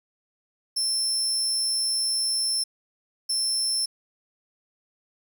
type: tone bursts at uneven times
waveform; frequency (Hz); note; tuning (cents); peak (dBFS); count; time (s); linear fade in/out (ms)
30% pulse; 5340; E8; +22; -19; 2; 0.76-2.64 / 3.29-3.86; 10
effects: 9-bit